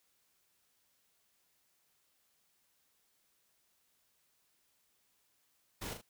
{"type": "noise with echo", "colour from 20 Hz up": "pink", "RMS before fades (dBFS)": -42, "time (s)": [5.81, 5.94], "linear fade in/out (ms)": 10, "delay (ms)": 38, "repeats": 2, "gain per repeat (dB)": -6, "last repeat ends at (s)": 6.016, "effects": ["white hiss -75 dBFS RMS until 6.09 s"]}